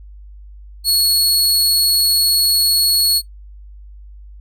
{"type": "tone", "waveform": "sawtooth", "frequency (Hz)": 4353, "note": "C#8", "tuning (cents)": -32, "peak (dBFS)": -9, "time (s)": [0.84, 3.22], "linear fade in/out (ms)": 50, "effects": ["noise-tail reverb RT60 0.1 s tail -19 dB re dry", "added 50 Hz sine -35 dBFS peak until 4.4 s"]}